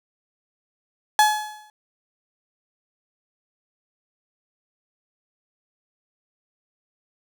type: tone with exponential decay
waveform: 35% pulse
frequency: 850 Hz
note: G#5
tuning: 40 cents sharp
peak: -9 dBFS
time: 1.19-1.7 s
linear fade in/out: 1 ms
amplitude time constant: 110 ms
effects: none